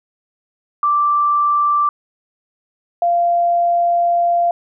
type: tone pair in turn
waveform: sine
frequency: 1173 / 691.9 Hz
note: D6 / F5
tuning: -2 / -16 cents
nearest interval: major sixth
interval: 914 cents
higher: first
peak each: -12 dBFS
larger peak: neither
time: 0.83-1.89 / 3.02-4.51 s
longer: second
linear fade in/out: 2 ms
effects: none